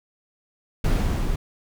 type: noise with level ramp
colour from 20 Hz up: brown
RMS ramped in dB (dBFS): -19 to -25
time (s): 0.84-1.36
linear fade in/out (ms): 5
effects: none